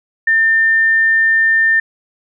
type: tone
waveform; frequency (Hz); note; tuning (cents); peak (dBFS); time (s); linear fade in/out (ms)
sine; 1800; A6; +39; -9; 0.27-1.8; 5
effects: none